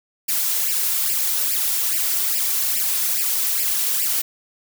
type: noise with flanger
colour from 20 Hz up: blue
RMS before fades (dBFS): -21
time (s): 0.28-4.22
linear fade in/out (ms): 10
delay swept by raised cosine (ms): 0.39 to 2.99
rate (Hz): 2.4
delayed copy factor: +0.95
effects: none